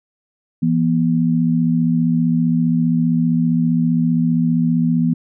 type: tone pair together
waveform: sine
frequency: 167.1 / 242.3 Hz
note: E3 / B3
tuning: +24 / -33 cents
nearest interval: tritone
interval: 643 cents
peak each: -16 dBFS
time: 0.62-5.14 s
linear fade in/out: 10 ms
effects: none